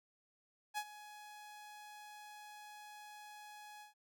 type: tone with ADSR envelope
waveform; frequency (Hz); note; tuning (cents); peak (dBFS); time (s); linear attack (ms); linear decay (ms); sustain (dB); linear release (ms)
sawtooth; 839; G#5; +17; -32; 0.74-3.94; 37; 60; -16; 130
effects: none